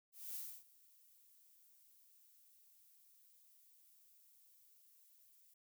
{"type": "noise with ADSR envelope", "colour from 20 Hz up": "violet", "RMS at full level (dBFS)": -45, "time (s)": [0.12, 5.54], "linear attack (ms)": 230, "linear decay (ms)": 280, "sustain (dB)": -23, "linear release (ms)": 6, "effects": []}